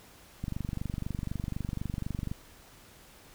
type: click train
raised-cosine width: 5 ms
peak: -21 dBFS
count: 46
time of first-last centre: 0.44-2.315 s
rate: 24 Hz
effects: pink hiss -55 dBFS RMS until 3.34 s